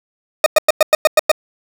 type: tone bursts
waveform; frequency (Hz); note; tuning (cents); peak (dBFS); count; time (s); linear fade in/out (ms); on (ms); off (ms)
40% pulse; 618; D#5; -12; -5; 8; 0.44-1.316; 2; 22; 100
effects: none